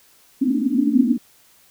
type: band-pass noise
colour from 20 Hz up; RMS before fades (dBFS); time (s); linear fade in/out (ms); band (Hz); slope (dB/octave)
white; -18; 0.41-1.18; 10; 230 to 290; 96
effects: white hiss -54 dBFS RMS until 1.7 s